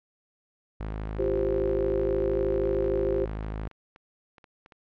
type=tone; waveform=sawtooth; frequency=53.1 Hz; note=G#1; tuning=39 cents sharp; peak=-27 dBFS; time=0.8-3.68 s; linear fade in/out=5 ms
type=chord; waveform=sine; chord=F suspended second; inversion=none; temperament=just; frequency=349.2 / 392.9 / 523.8 Hz; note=F4 / G4 / C5; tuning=0 / +4 / +2 cents; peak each=-29 / -26 / -29 dBFS; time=1.18-3.26 s; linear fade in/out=20 ms
type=clicks; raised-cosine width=0.2 ms; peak=-29 dBFS; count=10; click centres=2.654 / 2.744 / 2.847 / 3.437 / 3.713 / 3.961 / 4.382 / 4.442 / 4.661 / 4.722 s
effects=low-pass 2000 Hz 12 dB/octave + MP3 96 kbps